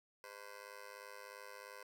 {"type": "tone with amplitude modulation", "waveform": "15% pulse", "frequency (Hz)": 510, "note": "C5", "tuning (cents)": -44, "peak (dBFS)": -40, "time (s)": [0.24, 1.83], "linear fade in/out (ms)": 0, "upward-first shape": "sine", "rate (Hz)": 103, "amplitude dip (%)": 100, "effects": []}